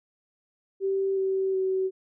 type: tone with pitch steps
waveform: sine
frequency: 388.2 / 383.3 / 378.5 Hz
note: G4 / G4 / F#4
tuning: -17 / -39 / +39 cents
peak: -23 dBFS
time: 0.8-1.91 s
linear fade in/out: 50 ms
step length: 370 ms
effects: none